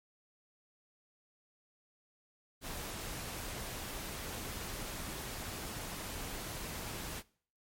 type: noise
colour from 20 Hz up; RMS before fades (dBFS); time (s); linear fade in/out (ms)
pink; -42; 2.61-7.23; 50
effects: noise-tail reverb RT60 0.5 s tail -22 dB re dry + MP3 64 kbps